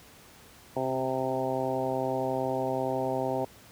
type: harmonic tone with a mistuned harmonic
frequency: 130.81 Hz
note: C3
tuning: in tune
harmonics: 1 / 2 / 3 / 4 / 5 / 6 / 7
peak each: -38 / -35 / -34 / -33 / -33 / -35 / -37 dBFS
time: 0.76-3.45 s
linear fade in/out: 5 ms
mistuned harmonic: 2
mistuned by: +16 cents
effects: pink hiss -53 dBFS RMS until 3.71 s + high-pass 60 Hz 12 dB/octave